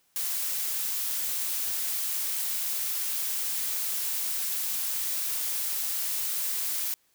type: noise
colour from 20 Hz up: blue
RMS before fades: -30 dBFS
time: 0.16-6.94 s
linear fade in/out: 0 ms
effects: white hiss -68 dBFS RMS until 7.14 s